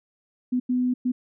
sine tone bursts at uneven times, 250 Hz, B3, 21 cents sharp, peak -20 dBFS, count 3, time 0.52-0.6 / 0.69-0.94 / 1.05-1.12 s, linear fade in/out 10 ms, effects none

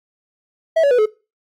triangle tone with pitch steps, 650 / 565.9 / 492.6 / 428.8 Hz, E5 / C#5 / B4 / A4, -24 / +36 / -5 / -45 cents, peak -9 dBFS, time 0.76-1.06 s, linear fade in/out 10 ms, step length 75 ms, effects noise-tail reverb RT60 0.3 s tail -21 dB re dry + AAC 64 kbps

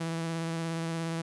sawtooth tone with vibrato, 164.81 Hz, E3, in tune, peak -27 dBFS, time 0-1.22 s, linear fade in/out 10 ms, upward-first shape sine, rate 17 Hz, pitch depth 17 cents each way, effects resampled to 24000 Hz

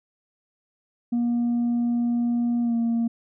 sine tone with pitch glide, 238.2 to 232 Hz, A#3 to A#3, +38 to -8 cents, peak -18 dBFS, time 1.12-3.08 s, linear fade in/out 10 ms, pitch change -46 cents, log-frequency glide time 2.62-2.75 s, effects tanh soft clip ceiling -19 dBFS

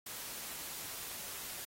white noise, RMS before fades -44 dBFS, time 0.06-1.65 s, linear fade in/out 5 ms, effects AAC 48 kbps

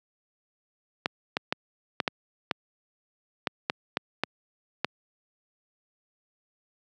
clicks, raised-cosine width 0.3 ms, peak -8 dBFS, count 11, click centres 1.059 / 1.369 / 1.525 / 2.002 / 2.078 / 2.512 / 3.472 / 3.699 / 3.971 / 4.236 / 4.846 s, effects high-pass 150 Hz 12 dB/octave

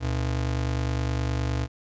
square ring-modulated tone, 95 Hz, F#2, 46 cents sharp, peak -22 dBFS, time 0-1.68 s, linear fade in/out 50 ms, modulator 24.9 Hz, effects resampled to 16000 Hz

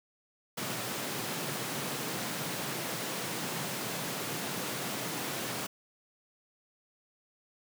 pink high-pass noise, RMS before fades -36 dBFS, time 0.57-5.67 s, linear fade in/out 10 ms, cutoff 120 Hz, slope 48 dB/octave, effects none

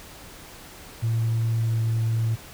sine tone with pitch glide, 113.8 to 113.01 Hz, A#2 to A2, -41 to +47 cents, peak -19 dBFS, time 1.02-2.36 s, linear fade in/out 20 ms, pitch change -12 cents, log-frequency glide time 1.53-1.76 s, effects tanh soft clip ceiling -18 dBFS + pink hiss -44 dBFS RMS until 2.53 s

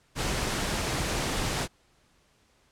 pink noise, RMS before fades -29 dBFS, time 0.15-1.68 s, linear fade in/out 50 ms, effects pink hiss -65 dBFS RMS until 2.71 s + low-pass 9000 Hz 12 dB/octave

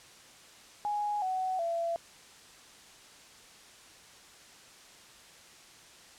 sine tone with pitch steps, 830.6 / 748.6 / 674.7 Hz, G#5 / F#5 / E5, 0 / +20 / +40 cents, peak -29 dBFS, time 0.85-1.96 s, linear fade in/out 0 ms, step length 370 ms, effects white hiss -54 dBFS RMS until 6.18 s + low-pass 8000 Hz 12 dB/octave

